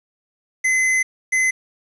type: tone pair in turn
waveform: square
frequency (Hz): 2043 / 2043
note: C7 / C7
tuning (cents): -42 / -42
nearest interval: unison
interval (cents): 0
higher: neither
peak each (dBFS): -16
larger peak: neither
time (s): 0.64-1.03 / 1.32-1.51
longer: first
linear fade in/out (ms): 10
effects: resampled to 24000 Hz + 8-bit